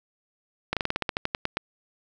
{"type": "slowing click train", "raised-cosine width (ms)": 0.3, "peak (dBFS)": -9, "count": 13, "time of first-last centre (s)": [0.73, 1.57], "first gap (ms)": 37, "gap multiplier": 1.11, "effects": []}